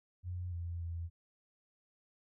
sine tone with pitch steps, 89.5 / 85.7 / 84.4 Hz, F2 / F2 / E2, +43 / -32 / +41 cents, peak -37 dBFS, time 0.23-1.1 s, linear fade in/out 50 ms, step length 290 ms, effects none

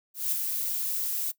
violet noise with ADSR envelope, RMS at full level -26 dBFS, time 0.14-1.32 s, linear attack 180 ms, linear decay 15 ms, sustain -4 dB, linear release 17 ms, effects noise-tail reverb RT60 0.1 s tail -19 dB re dry

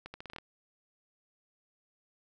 accelerating click train, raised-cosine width 0.3 ms, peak -27 dBFS, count 8, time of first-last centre 0.06-0.385 s, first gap 80 ms, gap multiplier 0.81, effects none

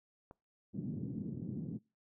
click, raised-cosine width 1 ms, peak -37 dBFS, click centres 0.311 s
pink band-pass noise, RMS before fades -41 dBFS, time 0.73-1.79 s, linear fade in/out 20 ms, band 140 to 260 Hz, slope 24 dB/octave
effects noise-tail reverb RT60 0.3 s tail -25 dB re dry

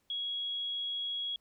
sine tone, 3322 Hz, G#7, in tune, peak -33 dBFS, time 0.1-1.36 s, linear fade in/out 2 ms, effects pink hiss -75 dBFS RMS until 1.4 s

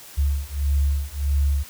sine beating tone pair, 69.9 / 71.5 Hz, C#2 / D2, +15 / -46 cents, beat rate 1.6 Hz, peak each -22 dBFS, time 0.17-1.64 s, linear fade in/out 20 ms, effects white hiss -43 dBFS RMS until 1.69 s

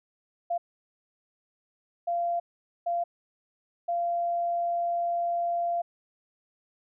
sine tone bursts at uneven times, 690 Hz, F5, 21 cents flat, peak -25 dBFS, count 4, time 0.5-0.58 / 2.07-2.4 / 2.86-3.04 / 3.88-5.82 s, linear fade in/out 10 ms, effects none

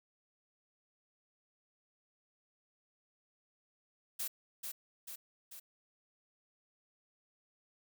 blue noise with echo, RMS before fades -38 dBFS, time 4.19-4.28 s, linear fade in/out 10 ms, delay 440 ms, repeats 3, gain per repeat -4 dB, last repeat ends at 5.6 s, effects none

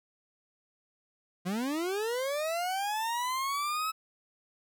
40% pulse linear sweep, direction up, 170.6 to 1301 Hz, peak -29 dBFS, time 1.45-3.92 s, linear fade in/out 20 ms, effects none

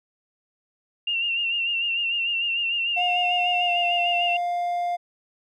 sine tone with vibrato, 2769 Hz, F7, 15 cents flat, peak -22 dBFS, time 1.07-4.37 s, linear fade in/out 5 ms, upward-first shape sine, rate 6.7 Hz, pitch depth 48 cents each way
triangle tone with pitch glide, 716 to 702.1 Hz, F5 to F5, +43 to +9 cents, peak -21 dBFS, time 2.96-4.97 s, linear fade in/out 20 ms, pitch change -34 cents, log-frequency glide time 3.6-3.74 s
effects none

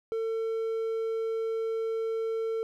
triangle tone, 450 Hz, A4, 39 cents sharp, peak -26 dBFS, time 0.12-2.63 s, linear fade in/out 0 ms, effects none

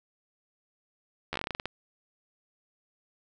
slowing click train, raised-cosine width 0.3 ms, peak -16 dBFS, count 12, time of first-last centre 1.33-1.656 s, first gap 12 ms, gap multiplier 1.17, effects none

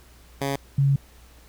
10% pulse / sine tone pair in turn, 138.59 / 138.59 Hz, C#3 / C#3, 0 / 0 cents, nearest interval unison, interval 0 cents, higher neither, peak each -16 dBFS, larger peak neither, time 0.41-0.56 / 0.78-0.96 s, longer second, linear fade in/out 5 ms, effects added 60 Hz sine -50 dBFS peak until 1.48 s + pink hiss -54 dBFS RMS until 1.48 s

